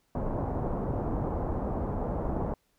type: low-pass noise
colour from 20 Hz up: pink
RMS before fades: -31 dBFS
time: 0.15-2.54 s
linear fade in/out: 2 ms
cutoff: 920 Hz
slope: 24 dB/octave
effects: pink hiss -72 dBFS RMS until 2.78 s